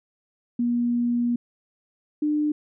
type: tone pair in turn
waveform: sine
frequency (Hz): 239.6 / 299.8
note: A#3 / D4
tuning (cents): +48 / +36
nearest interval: major third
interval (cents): 388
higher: second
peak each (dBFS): -20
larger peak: neither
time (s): 0.59-1.36 / 2.22-2.52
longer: first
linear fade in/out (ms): 5
effects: none